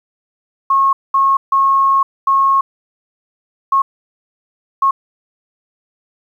sine tone bursts at uneven times, 1089 Hz, C#6, 31 cents flat, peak -9 dBFS, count 6, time 0.7-0.93 / 1.14-1.37 / 1.52-2.03 / 2.27-2.61 / 3.72-3.82 / 4.82-4.91 s, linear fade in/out 5 ms, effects 8-bit

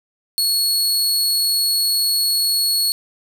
sawtooth tone, 4357 Hz, C#8, 31 cents flat, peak -13 dBFS, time 0.38-2.92 s, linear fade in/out 0 ms, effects none

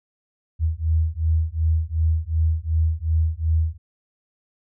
sine beating tone pair, 79 / 81.7 Hz, D#2 / E2, +27 / -15 cents, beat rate 2.7 Hz, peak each -21 dBFS, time 0.59-3.78 s, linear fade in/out 50 ms, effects none

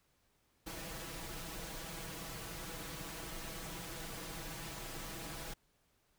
pink noise with comb filter, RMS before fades -45 dBFS, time 0.66-5.54 s, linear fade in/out 10 ms, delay 6.1 ms, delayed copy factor +0.7, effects pink hiss -75 dBFS RMS until 6.18 s

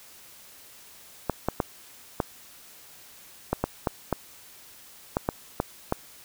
clicks, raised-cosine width 1 ms, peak -9 dBFS, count 12, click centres 1.297 / 1.486 / 1.602 / 2.202 / 3.53 / 3.64 / 3.872 / 4.127 / 5.169 / 5.289 / 5.601 / 5.924 s, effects white hiss -50 dBFS RMS until 6.24 s

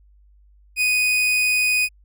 40% pulse tone, 2489 Hz, D#7, in tune, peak -16 dBFS, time 0.76-1.89 s, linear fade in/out 50 ms, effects added 50 Hz sine -50 dBFS peak until 2.04 s

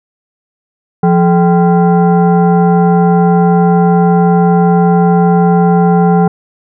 sine tone with frequency modulation, 174.61 Hz, F3, in tune, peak -5 dBFS, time 1.03-6.28 s, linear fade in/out 5 ms, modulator 604 Hz, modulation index 0.92, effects none

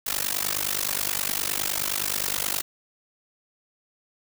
white noise with amplitude modulation, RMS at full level -23 dBFS, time 0.06-2.62 s, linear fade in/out 10 ms, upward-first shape sine, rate 49.6 Hz, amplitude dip 100%, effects none

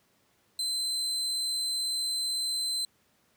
35% pulse tone, 4071 Hz, C8, 48 cents flat, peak -27 dBFS, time 0.59-2.85 s, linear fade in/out 2 ms, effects pink hiss -68 dBFS RMS until 3.36 s + high-pass 100 Hz 12 dB/octave

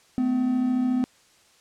triangle tone pair together, 220 / 253.9 Hz, A3 / B3, 0 / +48 cents, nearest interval major second, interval 248 cents, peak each -28 / -19 dBFS, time 0.18-1.04 s, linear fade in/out 0 ms, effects white hiss -58 dBFS RMS until 1.6 s + low-pass 8000 Hz 12 dB/octave

